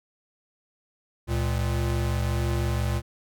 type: tone pair together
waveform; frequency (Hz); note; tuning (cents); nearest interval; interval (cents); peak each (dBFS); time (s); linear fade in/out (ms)
square; 69.6 / 115.47; C#2 / A#2; +8 / -16; major sixth; 876; -27; 1.27-3.02; 50
effects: none